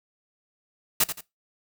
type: noise with echo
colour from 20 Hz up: white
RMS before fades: -20 dBFS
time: 1-1.04 s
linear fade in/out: 5 ms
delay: 85 ms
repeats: 2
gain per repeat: -10 dB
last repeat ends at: 1.21 s
effects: noise-tail reverb RT60 0.2 s tail -20 dB re dry